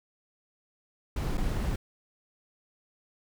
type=noise with dropouts; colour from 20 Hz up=brown; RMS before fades=-29 dBFS; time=1.16-1.76 s; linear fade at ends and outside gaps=5 ms; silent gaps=1.373-1.377 s; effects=none